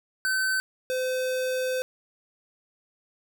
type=tone pair in turn; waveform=square; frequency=1531 / 512.3 Hz; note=G6 / C5; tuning=-41 / -37 cents; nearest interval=octave + perfect fifth; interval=1896 cents; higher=first; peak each=-24 / -26 dBFS; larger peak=first; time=0.25-0.6 / 0.9-1.82 s; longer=second; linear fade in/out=0 ms; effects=11-bit